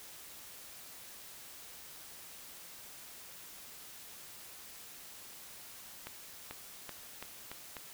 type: accelerating click train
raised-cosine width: 0.3 ms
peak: -26 dBFS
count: 6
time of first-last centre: 6.07-7.768 s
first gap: 440 ms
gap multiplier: 0.87
effects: white hiss -51 dBFS RMS until 7.93 s